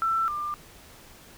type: tone pair in turn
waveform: sine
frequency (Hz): 1335 / 1193.8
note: E6 / D6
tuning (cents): +22 / +28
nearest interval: major second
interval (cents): 194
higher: first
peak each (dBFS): -22 / -28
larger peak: first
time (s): 0.02-0.28 / 0.28-0.54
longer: neither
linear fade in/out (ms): 0
effects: pink hiss -50 dBFS RMS until 1.37 s